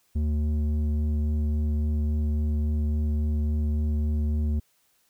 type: tone with low-pass filter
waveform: square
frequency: 75.3 Hz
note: D2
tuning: 44 cents sharp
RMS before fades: -25 dBFS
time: 0.15-4.6 s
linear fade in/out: 10 ms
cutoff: 210 Hz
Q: 1.1
effects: white hiss -67 dBFS RMS until 5.09 s